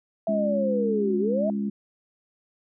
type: linear two-way sweep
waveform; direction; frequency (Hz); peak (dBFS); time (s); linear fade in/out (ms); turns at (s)
sine; down then up; 662 to 353 to 662; -23; 0.27-1.5; 2; 1.18
type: harmonic tone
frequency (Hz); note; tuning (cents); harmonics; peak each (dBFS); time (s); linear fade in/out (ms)
69.2; C#2; -2; 3 / 4 / 5; -25 / -34 / -38; 0.28-1.7; 10
effects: none